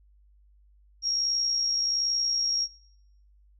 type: tone with amplitude modulation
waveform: sine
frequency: 5588 Hz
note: F8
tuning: in tune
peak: -22 dBFS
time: 1.02-2.68 s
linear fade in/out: 50 ms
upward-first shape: sine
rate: 61.3 Hz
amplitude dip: 40%
effects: noise-tail reverb RT60 0.9 s tail -23 dB re dry + added 50 Hz sine -56 dBFS peak until 3.59 s